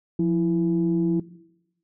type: tone pair together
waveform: sine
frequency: 174.61 / 331 Hz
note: F3 / E4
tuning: 0 / +7 cents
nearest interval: major seventh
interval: 1107 cents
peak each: -21 dBFS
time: 0.19-1.2 s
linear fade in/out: 5 ms
effects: noise-tail reverb RT60 0.9 s tail -19 dB re dry + tanh soft clip ceiling -13 dBFS